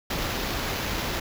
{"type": "noise with sample-and-hold", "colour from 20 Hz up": "pink", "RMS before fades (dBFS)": -29, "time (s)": [0.1, 1.2], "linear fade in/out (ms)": 5, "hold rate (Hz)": 8820, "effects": []}